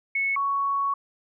sine tone pair in turn, 2201 / 1113.9 Hz, C#7 / C#6, -13 / +8 cents, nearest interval octave, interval 1179 cents, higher first, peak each -22 dBFS, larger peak neither, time 0.15-0.36 / 0.36-0.94 s, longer second, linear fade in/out 5 ms, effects none

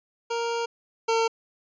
25% pulse tone pair in turn, 466.2 / 454 Hz, A#4 / A#4, 0 / -46 cents, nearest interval unison, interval 46 cents, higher first, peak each -22 / -17 dBFS, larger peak second, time 0.3-0.66 / 1.08-1.28 s, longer first, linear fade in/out 10 ms, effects resampled to 16000 Hz

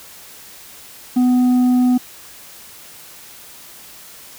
triangle tone with tanh clipping, 249.6 Hz, B3, 19 cents sharp, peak -12 dBFS, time 1.16-1.98 s, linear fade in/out 10 ms, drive 9 dB, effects white hiss -40 dBFS RMS until 4.38 s

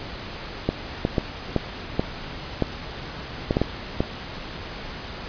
clicks, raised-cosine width 2 ms, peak -6 dBFS, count 10, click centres 0.69 / 1.051 / 1.182 / 1.563 / 1.995 / 2.623 / 3.509 / 3.569 / 3.616 / 4.005 s, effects pink hiss -35 dBFS RMS until 5.28 s + resampled to 11025 Hz

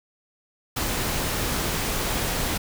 pink noise, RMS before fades -26 dBFS, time 0.76-2.58 s, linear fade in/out 10 ms, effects none

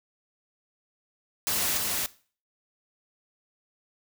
white noise with echo, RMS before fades -27 dBFS, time 1.47-1.77 s, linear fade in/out 0 ms, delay 290 ms, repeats 1, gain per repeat -2 dB, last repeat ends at 2.06 s, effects noise-tail reverb RT60 0.4 s tail -18 dB re dry

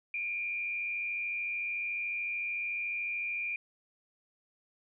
sine tone with frequency modulation, 2400 Hz, D7, 37 cents sharp, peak -32 dBFS, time 0.14-3.56 s, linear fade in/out 2 ms, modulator 93.7 Hz, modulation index 0.66, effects none

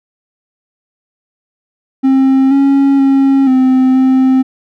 triangle tone with pitch steps, 266.4 / 275.8 / 271.9 / 259.2 / 261.4 Hz, C4 / C#4 / C#4 / C4 / C4, +31 / -9 / -33 / -16 / -1 cents, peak -4 dBFS, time 2.03-4.43 s, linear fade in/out 20 ms, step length 480 ms, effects none

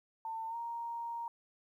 sine tone with pitch glide, 897 to 933.5 Hz, A5 to A#5, +33 to +2 cents, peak -37 dBFS, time 0.25-1.28 s, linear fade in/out 2 ms, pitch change +69 cents, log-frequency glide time 0.48-0.56 s, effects 12-bit

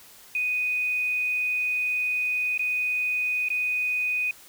sine tone with dropouts, 2489 Hz, D#7, in tune, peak -23 dBFS, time 0.35-4.31 s, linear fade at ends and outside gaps 2 ms, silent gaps 2.577-2.593 / 3.486-3.502 s, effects white hiss -50 dBFS RMS until 4.48 s

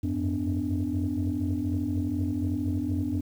sine tone cluster, 89.2 / 93.3 / 102 / 250.4 / 293 Hz, F2 / F#2 / G#2 / B3 / D4, +37 / +15 / -31 / +24 / -4 cents, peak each -30 / -34 / -35 / -30 / -29 dBFS, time 0.03-3.21 s, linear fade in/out 10 ms, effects tanh soft clip ceiling -19 dBFS + 9-bit

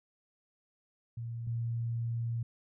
sine tone pair in turn, 116.54 / 116.54 Hz, A#2 / A#2, 0 / 0 cents, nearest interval unison, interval 0 cents, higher neither, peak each -36 / -31 dBFS, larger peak second, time 1.17-1.47 / 1.47-2.43 s, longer second, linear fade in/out 5 ms, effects none

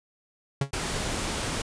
45% pulse tone with exponential decay, 138.4 Hz, C#3, 2 cents flat, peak -20 dBFS, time 0.61-0.71 s, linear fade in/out 5 ms, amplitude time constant 21 ms
pink noise, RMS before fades -30 dBFS, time 0.73-1.62 s, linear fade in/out 5 ms
effects resampled to 22050 Hz

